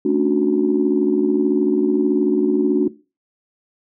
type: chord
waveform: sine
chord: D major seventh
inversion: second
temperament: just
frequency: 220.2 / 275.3 / 293.7 / 367.1 Hz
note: A3 / C#4 / D4 / F#4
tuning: +2 / -12 / 0 / -14 cents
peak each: -22 / -22 / -17 / -17 dBFS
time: 0.05-2.88 s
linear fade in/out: 5 ms
effects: noise-tail reverb RT60 0.3 s tail -18 dB re dry + tanh soft clip ceiling -5 dBFS